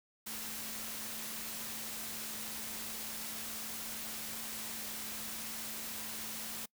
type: tone in noise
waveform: sine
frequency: 220 Hz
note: A3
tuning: in tune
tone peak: -53 dBFS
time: 0.26-6.66 s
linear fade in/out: 10 ms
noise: white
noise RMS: -42 dBFS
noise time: 0.26-6.66 s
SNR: -14 dB
effects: noise-tail reverb RT60 0.1 s tail -24 dB re dry